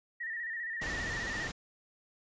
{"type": "tone with vibrato", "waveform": "sine", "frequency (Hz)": 1850, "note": "A#6", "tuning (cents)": -14, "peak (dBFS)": -35, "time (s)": [0.2, 1.48], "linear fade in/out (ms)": 10, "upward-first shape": "square", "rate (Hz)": 15, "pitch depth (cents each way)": 51}
{"type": "noise", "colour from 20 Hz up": "pink", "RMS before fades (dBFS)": -39, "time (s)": [0.81, 1.52], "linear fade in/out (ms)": 10}
{"effects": ["resampled to 16000 Hz"]}